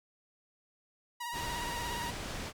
sawtooth tone with vibrato, 950 Hz, A#5, 33 cents sharp, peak -33 dBFS, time 1.2-2.11 s, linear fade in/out 10 ms, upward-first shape sine, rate 17 Hz, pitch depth 43 cents each way
pink low-pass noise, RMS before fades -40 dBFS, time 1.32-2.53 s, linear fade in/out 50 ms, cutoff 7300 Hz, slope 12 dB/octave
effects none

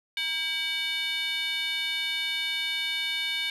sine tone with frequency modulation, 2960 Hz, F#7, in tune, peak -24 dBFS, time 0.17-3.5 s, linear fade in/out 2 ms, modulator 676 Hz, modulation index 1.6, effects tanh soft clip ceiling -26 dBFS

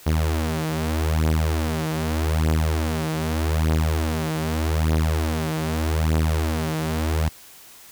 sawtooth beating tone pair, 78.5 / 79.32 Hz, D#2 / D#2, +16 / +34 cents, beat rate 0.82 Hz, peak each -19 dBFS, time 0.06-7.29 s, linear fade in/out 10 ms, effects white hiss -46 dBFS RMS until 7.91 s

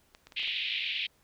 clicks, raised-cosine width 0.2 ms, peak -31 dBFS, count 6, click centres 0.149 / 0.27 / 0.322 / 0.396 / 0.431 / 0.476 s
pink band-pass noise, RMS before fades -33 dBFS, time 0.36-1.07 s, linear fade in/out 10 ms, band 2300 to 3700 Hz, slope 48 dB/octave
effects pink hiss -67 dBFS RMS until 1.23 s

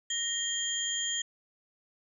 sine tone cluster, 1865 / 3199 / 6670 / 7090 Hz, A#6 / G7 / G#8 / A8, 0 / +34 / +7 / +12 cents, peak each -38 / -32 / -39 / -35 dBFS, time 0.1-1.22 s, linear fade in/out 5 ms, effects none

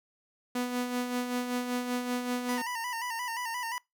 sawtooth tone with tremolo, 246.9 Hz, B3, in tune, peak -24 dBFS, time 0.55-2.62 s, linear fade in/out 5 ms, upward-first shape sine, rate 5.2 Hz, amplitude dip 50%
25% pulse tone with vibrato, 950 Hz, A#5, 33 cents sharp, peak -29 dBFS, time 2.49-3.78 s, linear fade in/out 0 ms, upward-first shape square, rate 5.7 Hz, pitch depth 66 cents each way
effects noise-tail reverb RT60 0.2 s tail -24 dB re dry

